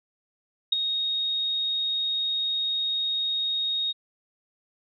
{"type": "tone with ADSR envelope", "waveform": "sine", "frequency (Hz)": 3736, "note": "A#7", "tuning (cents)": 3, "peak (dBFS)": -15, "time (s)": [0.72, 3.93], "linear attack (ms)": 7, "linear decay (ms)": 11, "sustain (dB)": -9, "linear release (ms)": 26, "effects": []}